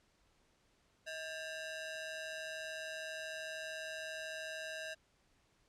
sawtooth ring-modulated tone, 1119 Hz, C#6, 16 cents sharp, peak -35 dBFS, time 1.06-4.95 s, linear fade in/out 20 ms, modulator 483 Hz, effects pink hiss -73 dBFS RMS until 5.68 s + low-pass 8000 Hz 12 dB/octave

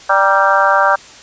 harmonic tone with a mistuned harmonic, 196 Hz, G3, in tune, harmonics 3 / 4 / 5 / 6 / 7 / 8, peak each -16 / -16 / -16 / -16 / -16 / -16 dBFS, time 0.09-0.96 s, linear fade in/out 10 ms, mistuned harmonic 5, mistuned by -53 cents, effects white hiss -38 dBFS RMS until 1.22 s + resampled to 16000 Hz

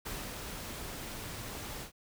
pink noise with ADSR envelope, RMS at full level -39 dBFS, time 0.05-1.92 s, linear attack 14 ms, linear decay 250 ms, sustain -3 dB, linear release 100 ms, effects none

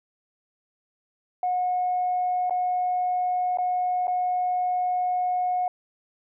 sine tone with dropouts, 726 Hz, F#5, 33 cents flat, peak -21 dBFS, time 1.43-5.68 s, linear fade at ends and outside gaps 2 ms, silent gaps 2.497-2.507 / 3.573-3.585 / 4.071-4.079 s, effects tanh soft clip ceiling -17 dBFS

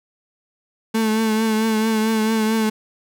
35% pulse tone with vibrato, 220 Hz, A3, in tune, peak -15 dBFS, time 0.94-2.7 s, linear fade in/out 10 ms, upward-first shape triangle, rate 4.5 Hz, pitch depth 40 cents each way, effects none

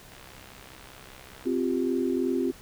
click train, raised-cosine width 0.3 ms, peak -31 dBFS, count 88, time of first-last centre 0.12-1.456 s, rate 65.1 Hz
sine chord, C suspended fourth, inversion none, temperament equal, 261.6 / 349.2 / 392 Hz, C4 / F4 / G4, 0 / 0 / 0 cents, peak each -27 / -28 / -30 dBFS, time 1.45-2.52 s, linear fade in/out 20 ms
effects pink hiss -50 dBFS RMS until 2.61 s

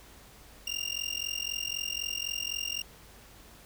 25% pulse tone with amplitude modulation, 2800 Hz, F7, 4 cents sharp, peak -24 dBFS, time 0.67-2.82 s, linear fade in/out 5 ms, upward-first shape sine, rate 43.9 Hz, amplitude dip 95%, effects added 50 Hz sine -57 dBFS peak until 3.65 s + pink hiss -54 dBFS RMS until 3.65 s

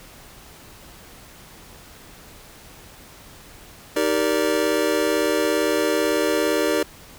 square chord, Eb major seventh, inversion none, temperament just, 311.1 / 388.9 / 466.7 / 583.4 Hz, Eb4 / G4 / Bb4 / D5, 0 / -14 / +2 / -12 cents, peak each -25 dBFS, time 3.96-6.83 s, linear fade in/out 5 ms, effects pink hiss -45 dBFS RMS until 7.18 s

